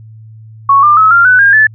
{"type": "tone with pitch steps", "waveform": "sine", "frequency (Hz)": [1108.7, 1195.2, 1288.4, 1388.8, 1497.1, 1613.9, 1739.7], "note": ["C#6", "D6", "E6", "F6", "F#6", "G6", "A6"], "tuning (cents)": [0, 30, -40, -10, 20, 50, -20], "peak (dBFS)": -3, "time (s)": [0.69, 1.67], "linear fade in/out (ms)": 5, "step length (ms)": 140, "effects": ["added 110 Hz sine -31 dBFS peak until 1.74 s"]}